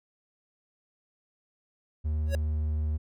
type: tone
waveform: triangle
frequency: 76.6 Hz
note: D#2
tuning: 27 cents flat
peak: -24 dBFS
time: 2.04-2.98 s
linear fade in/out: 20 ms
type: tone with exponential growth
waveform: square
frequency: 554.4 Hz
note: C#5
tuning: in tune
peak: -27 dBFS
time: 2.26-2.35 s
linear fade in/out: 1 ms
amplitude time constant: 19 ms
effects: none